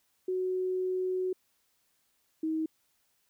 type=tone pair in turn; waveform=sine; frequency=370 / 317.2 Hz; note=F#4 / D#4; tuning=0 / +33 cents; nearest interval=minor third; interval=267 cents; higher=first; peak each=-28 dBFS; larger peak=neither; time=0.28-1.33 / 2.43-2.66 s; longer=first; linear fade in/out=5 ms; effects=white hiss -73 dBFS RMS until 3.29 s